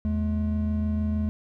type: tone pair together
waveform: triangle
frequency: 79.8 / 213 Hz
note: D#2 / G#3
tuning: +44 / +44 cents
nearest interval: octave + perfect fourth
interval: 1700 cents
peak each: -24 dBFS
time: 0.05-1.29 s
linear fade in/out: 0 ms
effects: none